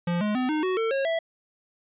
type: tone with pitch steps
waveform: square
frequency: 173.5 / 209.9 / 254 / 307.4 / 371.9 / 450 / 544.5 / 658.8 Hz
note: F3 / G#3 / B3 / D#4 / F#4 / A4 / C#5 / E5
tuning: -11 / +19 / +49 / -21 / +9 / +39 / -31 / -1 cents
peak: -24 dBFS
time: 0.07-1.19 s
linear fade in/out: 5 ms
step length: 140 ms
effects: resampled to 8000 Hz